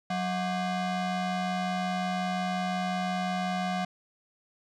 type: ring-modulated tone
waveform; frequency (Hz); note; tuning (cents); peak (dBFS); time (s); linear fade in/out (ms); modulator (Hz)
40% pulse; 454.4; A#4; -44; -24; 0.1-3.85; 5; 270
effects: low-pass 5000 Hz 12 dB/octave